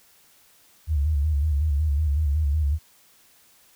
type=tone with vibrato; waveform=sine; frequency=74.3 Hz; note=D2; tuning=21 cents sharp; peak=-19 dBFS; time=0.87-2.79 s; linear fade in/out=50 ms; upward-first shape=square; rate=5.4 Hz; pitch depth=84 cents each way; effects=white hiss -57 dBFS RMS until 3.75 s